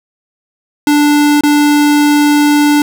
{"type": "tone with dropouts", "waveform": "square", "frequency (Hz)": 293.7, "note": "D4", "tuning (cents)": 0, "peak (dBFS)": -7, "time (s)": [0.87, 2.82], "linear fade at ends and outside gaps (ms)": 2, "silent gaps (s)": [1.409, 1.435], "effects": []}